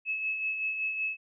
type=tone with tremolo; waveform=sine; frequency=2591 Hz; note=E7; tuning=30 cents flat; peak=-27 dBFS; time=0.05-1.17 s; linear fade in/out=50 ms; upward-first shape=sine; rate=5.3 Hz; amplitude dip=45%; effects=none